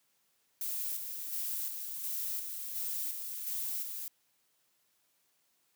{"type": "noise with tremolo", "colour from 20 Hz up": "violet", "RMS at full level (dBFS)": -36, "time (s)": [0.61, 4.08], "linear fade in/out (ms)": 2, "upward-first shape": "square", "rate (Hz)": 1.4, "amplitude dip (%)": 40, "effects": ["white hiss -74 dBFS RMS until 5.75 s", "high-pass 100 Hz 12 dB/octave"]}